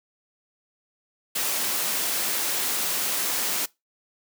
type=noise; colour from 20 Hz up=white; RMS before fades=-26 dBFS; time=1.35-3.66 s; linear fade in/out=10 ms; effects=noise-tail reverb RT60 0.2 s tail -22 dB re dry + high-pass 200 Hz 12 dB/octave